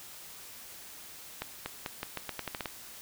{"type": "accelerating click train", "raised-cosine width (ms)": 0.3, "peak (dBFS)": -18, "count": 11, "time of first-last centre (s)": [1.42, 2.658], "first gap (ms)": 240, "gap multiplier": 0.84, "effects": ["white hiss -48 dBFS RMS until 3.01 s"]}